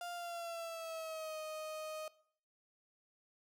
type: tone with pitch glide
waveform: 35% pulse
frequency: 699 to 622.7 Hz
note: F5 to D#5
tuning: +1 to +1 cents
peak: -40 dBFS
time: 0.01-2.08 s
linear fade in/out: 2 ms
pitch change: -200 cents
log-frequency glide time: 0.14-1.39 s
effects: noise-tail reverb RT60 0.6 s tail -20 dB re dry